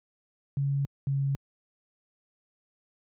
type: tone pair in turn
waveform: sine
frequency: 139.5 / 138.06 Hz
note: C#3 / C#3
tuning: +11 / -7 cents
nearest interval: unison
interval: 18 cents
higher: first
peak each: -24 dBFS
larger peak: neither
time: 0.57-0.85 / 1.07-1.35 s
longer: neither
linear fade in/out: 0 ms
effects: high-pass 80 Hz 12 dB/octave